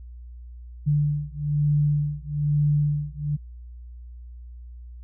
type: beating tone pair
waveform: sine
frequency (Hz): 146.83 / 147.93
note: D3 / D3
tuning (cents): 0 / +13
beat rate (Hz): 1.1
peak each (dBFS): -23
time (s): 0.86-3.37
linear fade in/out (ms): 20
effects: added 60 Hz sine -38 dBFS peak until 5.03 s